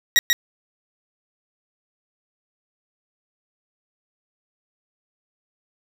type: tone with echo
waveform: 20% pulse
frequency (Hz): 1898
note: A#6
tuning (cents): +31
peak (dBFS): -7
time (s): 0.16-0.19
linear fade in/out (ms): 0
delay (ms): 140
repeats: 1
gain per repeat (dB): -3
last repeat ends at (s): 0.33
effects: none